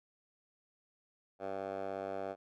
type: tone with band-pass filter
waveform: 10% pulse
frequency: 97 Hz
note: G2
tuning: 18 cents flat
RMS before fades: -40 dBFS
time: 1.39-2.36 s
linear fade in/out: 50 ms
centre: 700 Hz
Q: 2.4
effects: none